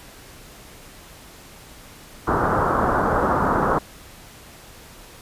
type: low-pass noise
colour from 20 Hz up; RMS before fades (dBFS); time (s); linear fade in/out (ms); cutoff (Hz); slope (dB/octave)
white; -20; 2.27-3.79; 10; 1400; 48
effects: pink hiss -44 dBFS RMS until 5.21 s + resampled to 32000 Hz